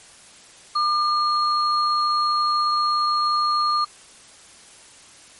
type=tone pair together; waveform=sine; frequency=1202 / 4283 Hz; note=D6 / C8; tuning=+40 / +40 cents; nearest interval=octave + minor seventh; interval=2200 cents; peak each=-18 / -26 dBFS; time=0.75-3.85 s; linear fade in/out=10 ms; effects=white hiss -47 dBFS RMS until 5.39 s + MP3 48 kbps